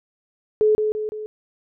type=tone with echo; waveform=sine; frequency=428.3 Hz; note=A4; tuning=47 cents flat; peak=-13 dBFS; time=0.61-0.75 s; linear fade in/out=0 ms; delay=170 ms; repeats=3; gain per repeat=-5 dB; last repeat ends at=1.26 s; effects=none